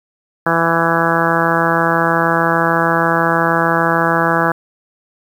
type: harmonic tone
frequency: 166.4 Hz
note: E3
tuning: 17 cents sharp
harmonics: 1 / 2 / 3 / 4 / 5 / 6 / 7 / 8 / 9 / 10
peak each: -21 / -21 / -21 / -21 / -21 / -21 / -21 / -21 / -21 / -21 dBFS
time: 0.46-4.52 s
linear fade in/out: 5 ms
effects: 7-bit